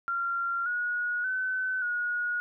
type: tone with pitch steps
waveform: sine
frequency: 1381 / 1452 / 1517 / 1448 Hz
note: F6 / F#6 / F#6 / F#6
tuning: -20 / -33 / +43 / -38 cents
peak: -27 dBFS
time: 0.08-2.4 s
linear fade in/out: 0 ms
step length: 580 ms
effects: none